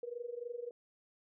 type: tone with amplitude modulation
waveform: sine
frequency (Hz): 479.4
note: A#4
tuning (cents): +48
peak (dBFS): -36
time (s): 0.03-0.71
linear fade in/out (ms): 2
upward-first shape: sine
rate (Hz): 23.5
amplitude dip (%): 85
effects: none